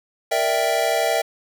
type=chord; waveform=square; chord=E half-diminished seventh; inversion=second; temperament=equal; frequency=466.2 / 587.3 / 659.3 / 784 Hz; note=Bb4 / D5 / E5 / G5; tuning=0 / 0 / 0 / 0 cents; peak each=-27 / -26 / -22 / -25 dBFS; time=0.31-1.22 s; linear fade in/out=10 ms; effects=none